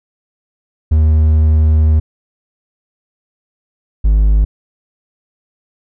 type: tone pair in turn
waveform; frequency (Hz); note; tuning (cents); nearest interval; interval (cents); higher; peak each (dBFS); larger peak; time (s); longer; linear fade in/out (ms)
triangle; 77.78 / 51.91; D#2 / G#1; 0 / 0; perfect fifth; 700; first; -5; neither; 0.91-2 / 4.04-4.45; first; 10
effects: none